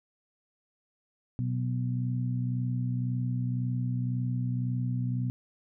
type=harmonic tone; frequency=61.9 Hz; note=B1; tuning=5 cents sharp; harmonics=2 / 3 / 4; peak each=-28 / -37 / -36 dBFS; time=1.39-5.3 s; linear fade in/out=0 ms; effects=none